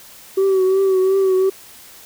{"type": "tone with vibrato", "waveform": "sine", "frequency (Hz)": 381.4, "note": "G4", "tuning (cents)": -47, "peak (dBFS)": -10, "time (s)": [0.37, 1.5], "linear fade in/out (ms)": 10, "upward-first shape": "triangle", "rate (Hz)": 2.8, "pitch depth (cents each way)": 46, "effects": ["tanh soft clip ceiling -11 dBFS", "white hiss -42 dBFS RMS until 2.05 s"]}